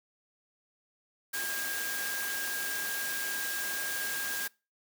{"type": "tone in noise", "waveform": "sine", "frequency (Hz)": 1618, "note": "G#6", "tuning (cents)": -46, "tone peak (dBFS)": -35, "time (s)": [1.33, 4.48], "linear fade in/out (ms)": 10, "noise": "white", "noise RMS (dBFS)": -36, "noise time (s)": [1.33, 4.48], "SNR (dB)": -2, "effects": ["noise-tail reverb RT60 0.3 s tail -25 dB re dry", "high-pass 200 Hz 12 dB/octave"]}